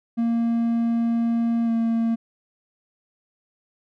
triangle tone with pitch glide, 232 to 228.7 Hz, A#3 to A#3, -8 to -33 cents, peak -17 dBFS, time 0.17-2.16 s, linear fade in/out 20 ms, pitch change -25 cents, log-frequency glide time 1.65-1.7 s, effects none

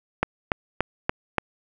click train, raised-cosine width 0.5 ms, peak -5 dBFS, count 5, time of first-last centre 0.23-1.383 s, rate 3.47 Hz, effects none

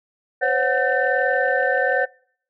sine tone cluster, 511 / 552 / 737 / 1540 / 1793 Hz, C5 / C#5 / F#5 / G6 / A6, -41 / -7 / -7 / -31 / +32 cents, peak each -23 dBFS, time 0.41-2.06 s, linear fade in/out 20 ms, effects noise-tail reverb RT60 0.6 s tail -25 dB re dry + tanh soft clip ceiling -6 dBFS

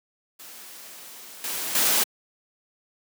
white noise with level steps, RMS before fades -43 / -30 / -21 dBFS, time 0.39-2.04 s, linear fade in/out 10 ms, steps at 1.44 / 1.75 s, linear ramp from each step 2 ms, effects high-pass 200 Hz 12 dB/octave

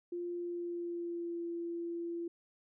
sine tone with pitch glide, 349.2 to 340.4 Hz, F4 to F4, 0 to -44 cents, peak -36 dBFS, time 0.12-2.28 s, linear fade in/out 5 ms, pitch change -44 cents, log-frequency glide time 0.33-1.45 s, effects none

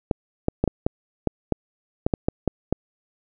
clicks, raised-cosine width 2 ms, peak -6 dBFS, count 12, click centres 0.112 / 0.484 / 0.64 / 0.677 / 0.865 / 1.273 / 1.523 / 2.065 / 2.138 / 2.285 / 2.477 / 2.726 s, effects none

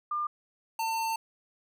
sine / square tone pair in turn, 1200 / 899 Hz, D6 / A5, +37 / +37 cents, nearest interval perfect fourth, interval 500 cents, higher first, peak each -28 / -29 dBFS, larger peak first, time 0.11-0.27 / 0.79-1.16 s, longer second, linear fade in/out 5 ms, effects none

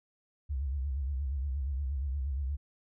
sine tone with vibrato, 68.4 Hz, C#2, 23 cents flat, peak -30 dBFS, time 0.49-2.57 s, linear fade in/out 20 ms, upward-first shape sine, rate 8.5 Hz, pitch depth 130 cents each way, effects none

